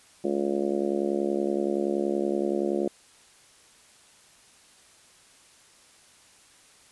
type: harmonic tone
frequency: 70.6 Hz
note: C#2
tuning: 32 cents sharp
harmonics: 3 / 4 / 5 / 6 / 7 / 8 / 9 / 10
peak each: -31 / -34 / -27 / -34 / -35 / -33 / -41 / -41 dBFS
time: 0.24-2.88 s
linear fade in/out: 5 ms
effects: white hiss -56 dBFS RMS until 6.91 s + resampled to 24000 Hz